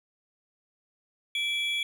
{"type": "tone pair together", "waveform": "triangle", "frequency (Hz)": [2333, 3361], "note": ["D7", "G#7"], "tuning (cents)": [-12, 20], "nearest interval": "tritone", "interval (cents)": 632, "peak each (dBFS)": [-28, -28], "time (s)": [1.35, 1.83], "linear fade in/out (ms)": 2, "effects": []}